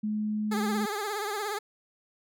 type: tone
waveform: sine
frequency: 212.6 Hz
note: G#3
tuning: 41 cents sharp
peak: -27 dBFS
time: 0.03-0.86 s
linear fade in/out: 10 ms
type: tone with vibrato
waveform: 15% pulse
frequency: 415.2 Hz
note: G#4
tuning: in tune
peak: -24 dBFS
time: 0.51-1.59 s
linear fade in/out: 10 ms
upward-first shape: triangle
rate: 17 Hz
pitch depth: 100 cents each way
effects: none